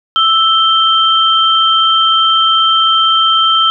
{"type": "tone pair together", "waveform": "sine", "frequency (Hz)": [1318.5, 3136], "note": ["E6", "G7"], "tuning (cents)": [0, 0], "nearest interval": "octave + minor third", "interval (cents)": 1500, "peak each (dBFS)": -10, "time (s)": [0.16, 3.7], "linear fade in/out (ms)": 0, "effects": []}